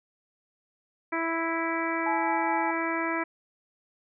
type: harmonic tone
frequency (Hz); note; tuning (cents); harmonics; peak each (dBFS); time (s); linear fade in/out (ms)
329.6; E4; 0; 1 / 2 / 3 / 4 / 5 / 6 / 7; -31 / -35 / -33 / -35 / -36 / -35 / -36; 1.12-3.24; 10
type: tone with tremolo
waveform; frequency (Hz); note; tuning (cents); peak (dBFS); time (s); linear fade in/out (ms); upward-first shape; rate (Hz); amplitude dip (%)
sine; 854; G#5; +48; -26; 2.06-2.71; 5; sine; 4.7; 25
effects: none